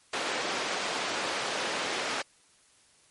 pink band-pass noise, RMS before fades -32 dBFS, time 0.13-2.22 s, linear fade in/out 5 ms, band 430 to 4900 Hz, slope 12 dB/octave, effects white hiss -62 dBFS RMS until 3.1 s + MP3 48 kbps

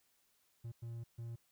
triangle tone bursts at uneven times, 116.54 Hz, A#2, in tune, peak -40 dBFS, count 3, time 0.64-0.72 / 0.82-1.04 / 1.18-1.36 s, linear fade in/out 10 ms, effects white hiss -75 dBFS RMS until 1.51 s

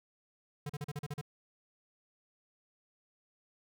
square tone bursts, 146.3 Hz, D3, 6 cents flat, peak -37 dBFS, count 8, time 0.66-1.213 s, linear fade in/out 5 ms, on 35 ms, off 39 ms, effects none

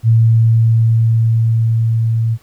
sine tone with level ramp, 113.6 Hz, A#2, 44 cents flat, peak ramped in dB -6 to -12 dBFS, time 0.03-2.38 s, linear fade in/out 50 ms, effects pink hiss -51 dBFS RMS until 2.42 s

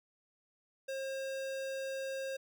square tone with notch filter, 536 Hz, C5, 42 cents sharp, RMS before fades -39 dBFS, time 0.88-2.37 s, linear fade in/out 10 ms, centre 12000 Hz, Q 1.5, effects none

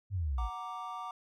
sine exponential sweep, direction down, 103.83 to 49.73 Hz, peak -30 dBFS, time 0.1-0.5 s, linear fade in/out 50 ms
triangle chord, Gb augmented, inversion none, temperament equal, 740 / 932.3 / 1174.7 Hz, Gb5 / Bb5 / D6, 0 / 0 / 0 cents, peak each -42 / -42 / -39 dBFS, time 0.38-1.11 s, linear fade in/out 2 ms
effects none

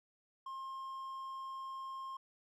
triangle tone, 1065 Hz, C6, 30 cents sharp, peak -40 dBFS, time 0.46-2.17 s, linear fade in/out 5 ms, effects none

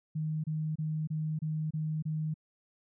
sine tone bursts, 155.56 Hz, D#3, in tune, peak -30 dBFS, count 7, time 0.15-2.342 s, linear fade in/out 10 ms, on 290 ms, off 27 ms, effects none

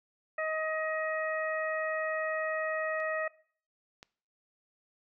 harmonic tone, 630 Hz, D#5, 21 cents sharp, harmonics 1 / 2 / 3 / 4, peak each -33 / -38 / -35 / -45 dBFS, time 0.38-3.28 s, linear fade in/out 5 ms
clicks, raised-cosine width 0.2 ms, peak -39 / -30 dBFS, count 2, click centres 3.002 / 4.029 s
effects noise-tail reverb RT60 0.5 s tail -21 dB re dry

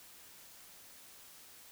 silence, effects white hiss -56 dBFS RMS until 1.71 s

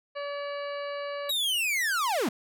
harmonic tone, 572 Hz, D5, 46 cents flat, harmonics 1 / 2 / 3 / 4 / 5 / 7 / 8, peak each -33 / -39 / -43 / -45 / -47 / -50 / -51 dBFS, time 0.15-1.31 s, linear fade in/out 20 ms
45% pulse linear sweep, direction down, 3895 to 185 Hz, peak -25 dBFS, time 1.29-2.29 s, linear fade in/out 5 ms
effects none

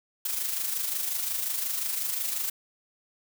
blue noise with amplitude modulation, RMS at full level -28 dBFS, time 0.25-2.5 s, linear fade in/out 5 ms, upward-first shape sine, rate 25.6 Hz, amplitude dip 50%, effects none

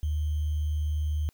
sine tone with sample-and-hold, 76 Hz, D#2, 40 cents flat, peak -25 dBFS, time 0.03-1.29 s, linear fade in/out 0 ms, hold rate 3150 Hz, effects white hiss -68 dBFS RMS until 1.33 s

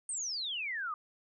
sine exponential sweep, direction down, 8900 to 1184 Hz, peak -34 dBFS, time 0.09-0.94 s, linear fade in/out 2 ms, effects none

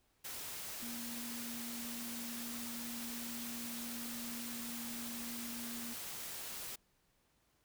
sine tone in noise, 236 Hz, A#3, 22 cents sharp, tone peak -45 dBFS, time 0.82-5.94 s, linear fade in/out 10 ms, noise white, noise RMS -45 dBFS, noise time 0.24-6.76 s, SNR -3 dB, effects pink hiss -75 dBFS RMS until 7.64 s

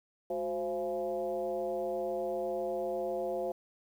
sine tone with frequency modulation, 525 Hz, C5, 6 cents sharp, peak -31 dBFS, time 0.3-3.52 s, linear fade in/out 5 ms, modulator 158 Hz, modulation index 1.2, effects 10-bit

